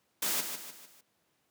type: noise with echo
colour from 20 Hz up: white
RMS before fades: -31 dBFS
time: 0.22-0.41 s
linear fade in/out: 5 ms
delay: 150 ms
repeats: 4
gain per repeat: -7 dB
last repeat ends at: 1.01 s
effects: pink hiss -74 dBFS RMS until 1.5 s + high-pass 150 Hz 12 dB/octave